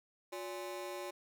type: ring-modulated tone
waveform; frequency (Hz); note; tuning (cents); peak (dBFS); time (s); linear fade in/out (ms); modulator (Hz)
30% pulse; 466; A#4; -1; -35; 0.32-1.11; 10; 106
effects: none